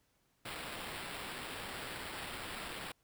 white noise with sample-and-hold, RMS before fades -44 dBFS, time 0.45-2.92 s, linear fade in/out 5 ms, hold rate 6300 Hz, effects pink hiss -75 dBFS RMS until 3.03 s

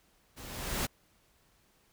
pink noise with level ramp, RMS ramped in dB -48 to -30 dBFS, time 0.36-0.87 s, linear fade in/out 20 ms, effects pink hiss -68 dBFS RMS until 1.92 s

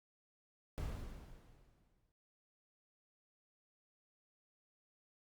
brown noise with exponential decay, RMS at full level -40 dBFS, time 0.78-2.12 s, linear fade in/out 0 ms, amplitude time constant 290 ms, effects Opus 48 kbps

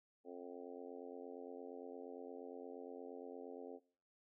harmonic tone with a mistuned harmonic, 88.6 Hz, F2, 25 cents sharp, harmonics 3 / 4 / 5 / 6 / 7 / 8 / 9, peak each -54 / -56 / -51 / -56 / -60 / -64 / -61 dBFS, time 0.24-3.8 s, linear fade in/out 50 ms, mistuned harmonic 9, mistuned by -43 cents, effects noise-tail reverb RT60 0.5 s tail -22 dB re dry

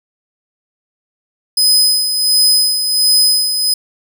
sawtooth tone with tremolo, 5030 Hz, D#8, 18 cents sharp, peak -5 dBFS, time 1.57-3.74 s, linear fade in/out 5 ms, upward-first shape sine, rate 1.4 Hz, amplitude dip 55%, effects none

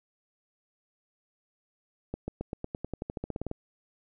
accelerating click train, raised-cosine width 2 ms, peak -20 dBFS, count 17, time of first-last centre 2.14-3.514 s, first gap 140 ms, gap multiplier 0.93, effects none

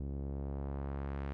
sawtooth tone with low-pass filter sweep, 69.3 Hz, C#2, in tune, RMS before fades -39 dBFS, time 0-1.33 s, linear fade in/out 0 ms, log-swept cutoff 330 to 2200 Hz, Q 0.89, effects none

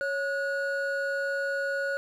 triangle tone pair together, 554.4 / 1455.9 Hz, C#5 / F#6, 0 / -28 cents, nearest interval octave + perfect fourth, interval 1672 cents, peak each -28 dBFS, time 0.01-1.97 s, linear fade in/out 0 ms, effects none

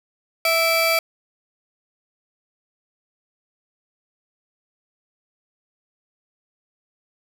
30% pulse tone pair together, 657.3 / 2318 Hz, E5 / D7, -5 / -23 cents, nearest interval octave + minor seventh, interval 2182 cents, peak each -17 dBFS, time 0.45-0.99 s, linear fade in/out 2 ms, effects none

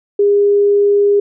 sine tone, 406.5 Hz, G#4, 37 cents flat, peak -8 dBFS, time 0.19-1.2 s, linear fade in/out 5 ms, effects none

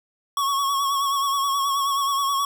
square tone with vibrato, 1108.7 Hz, C#6, in tune, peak -21 dBFS, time 0.37-2.45 s, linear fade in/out 2 ms, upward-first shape sine, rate 9.4 Hz, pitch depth 41 cents each way, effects none

